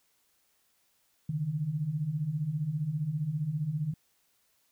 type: beating tone pair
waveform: sine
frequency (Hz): 140 / 155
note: C#3 / D#3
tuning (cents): +18 / -6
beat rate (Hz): 15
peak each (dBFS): -35 / -30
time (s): 1.29-3.94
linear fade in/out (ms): 5
effects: white hiss -71 dBFS RMS until 4.71 s